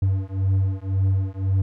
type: beating tone pair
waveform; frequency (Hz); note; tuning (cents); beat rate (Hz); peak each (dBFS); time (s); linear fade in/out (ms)
triangle; 95.2 / 97.1; F#2 / G2; +50 / -16; 1.9; -20; 0.02-1.62; 5
effects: none